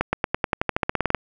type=accelerating click train; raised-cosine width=0.5 ms; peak=-5 dBFS; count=16; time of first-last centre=0.01-1.147 s; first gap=120 ms; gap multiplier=0.93; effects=none